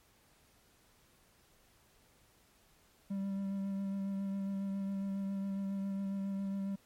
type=tone with vibrato; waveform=triangle; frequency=196 Hz; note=G3; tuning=in tune; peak=-32 dBFS; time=3.1-6.76 s; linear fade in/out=10 ms; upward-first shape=sine; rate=7.3 Hz; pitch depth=16 cents each way; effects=pink hiss -67 dBFS RMS until 6.85 s + MP3 64 kbps